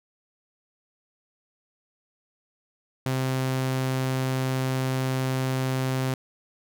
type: tone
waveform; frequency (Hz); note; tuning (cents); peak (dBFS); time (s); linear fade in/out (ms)
sawtooth; 130.81; C3; 0; -20; 3.06-6.14; 2
effects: none